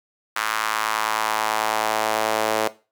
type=tone with high-pass filter sweep; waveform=sawtooth; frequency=109.2 Hz; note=A2; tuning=13 cents flat; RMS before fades=-23 dBFS; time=0.36-2.68 s; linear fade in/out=5 ms; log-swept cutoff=1300 to 540 Hz; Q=2; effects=noise-tail reverb RT60 0.3 s tail -17 dB re dry